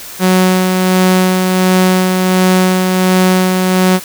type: tone with tremolo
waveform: sawtooth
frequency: 185 Hz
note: F#3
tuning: in tune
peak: -3 dBFS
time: 0.19-4 s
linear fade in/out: 50 ms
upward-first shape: sine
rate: 1.4 Hz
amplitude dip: 35%
effects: white hiss -29 dBFS RMS until 4.04 s